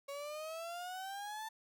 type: exponential sweep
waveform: 35% pulse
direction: up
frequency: 555 to 891 Hz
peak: -40 dBFS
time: 0.08-1.49 s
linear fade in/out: 10 ms
effects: none